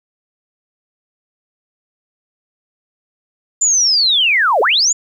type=linear two-way sweep; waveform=sine; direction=down then up; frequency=7200 to 385.5 to 7200 Hz; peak=-10 dBFS; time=3.61-4.93 s; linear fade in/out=10 ms; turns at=4.61 s; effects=8-bit